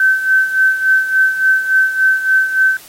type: tone with tremolo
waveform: sine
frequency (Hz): 1539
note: G6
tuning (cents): -32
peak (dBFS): -7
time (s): 0-2.77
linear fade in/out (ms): 2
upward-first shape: sine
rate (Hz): 3.5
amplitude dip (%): 70
effects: white hiss -39 dBFS RMS until 2.88 s + AAC 48 kbps